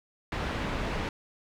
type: low-pass noise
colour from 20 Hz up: pink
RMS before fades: -32 dBFS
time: 0.32-1.09 s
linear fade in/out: 2 ms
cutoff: 2700 Hz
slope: 12 dB/octave
effects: none